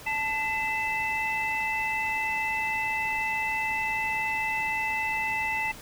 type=tone cluster; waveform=sine; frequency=876 / 2024 / 2643 Hz; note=A5 / B6 / E7; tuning=-8 / +42 / +4 cents; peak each=-30 / -29 / -30 dBFS; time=0.06-5.72 s; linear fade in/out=10 ms; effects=tanh soft clip ceiling -18 dBFS + pink hiss -45 dBFS RMS until 5.81 s